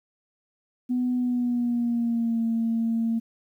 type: tone with pitch glide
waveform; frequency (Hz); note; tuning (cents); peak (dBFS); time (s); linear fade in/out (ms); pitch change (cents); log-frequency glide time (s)
sine; 248.7 to 228.1; B3 to A#3; +12 to -37; -21; 0.89-3.2; 20; -149; 1.16-2.43
effects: tanh soft clip ceiling -17 dBFS + 10-bit